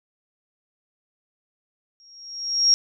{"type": "tone with exponential growth", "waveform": "sine", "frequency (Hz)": 5588, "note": "F8", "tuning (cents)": 0, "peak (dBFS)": -11, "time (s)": [2, 2.74], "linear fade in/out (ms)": 0, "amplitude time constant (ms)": 160, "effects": []}